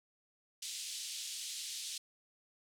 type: band-pass noise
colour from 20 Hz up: pink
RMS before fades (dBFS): -43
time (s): 0.62-1.98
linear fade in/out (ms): 5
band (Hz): 3200 to 9700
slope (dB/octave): 24
effects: none